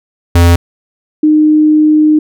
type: tone pair in turn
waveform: square / sine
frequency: 85.9 / 306.1 Hz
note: F2 / D#4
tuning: -28 / -28 cents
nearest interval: octave + minor seventh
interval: 2200 cents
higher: second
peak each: -4 dBFS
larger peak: neither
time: 0.35-0.56 / 1.23-2.19 s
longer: second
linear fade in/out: 5 ms
effects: none